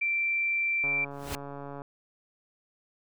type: tone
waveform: sine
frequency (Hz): 2349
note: D7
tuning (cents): 0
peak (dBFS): -25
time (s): 0.01-1.05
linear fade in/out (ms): 10
type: click train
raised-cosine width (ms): 1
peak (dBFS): -27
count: 139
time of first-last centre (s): 0.84-1.819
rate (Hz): 141
type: noise with exponential growth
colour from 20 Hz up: pink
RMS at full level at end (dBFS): -31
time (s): 1.11-1.35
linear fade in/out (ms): 0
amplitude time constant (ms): 52
effects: none